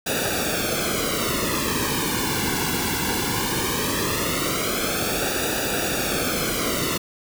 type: noise with flanger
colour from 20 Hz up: pink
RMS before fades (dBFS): -24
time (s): 0.06-6.98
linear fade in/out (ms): 10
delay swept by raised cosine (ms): 0.94 to 1.62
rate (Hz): 0.18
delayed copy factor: -0.85
effects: none